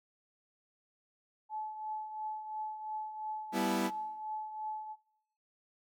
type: tone with tremolo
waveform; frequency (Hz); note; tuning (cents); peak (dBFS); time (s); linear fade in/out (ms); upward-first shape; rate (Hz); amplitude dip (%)
sine; 862; A5; -36; -35; 1.49-4.96; 50; triangle; 2.9; 65
type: chord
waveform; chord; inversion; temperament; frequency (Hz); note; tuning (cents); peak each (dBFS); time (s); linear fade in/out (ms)
sawtooth; E minor; first; equal; 196 / 246.9 / 329.6; G3 / B3 / E4; 0 / 0 / 0; -31; 3.52-3.91; 50
effects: noise-tail reverb RT60 0.9 s tail -23 dB re dry